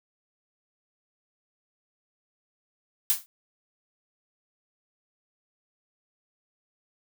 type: noise with exponential decay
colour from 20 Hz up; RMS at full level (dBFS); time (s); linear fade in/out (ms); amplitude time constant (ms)
blue; -19; 3.1-3.26; 0; 33
effects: none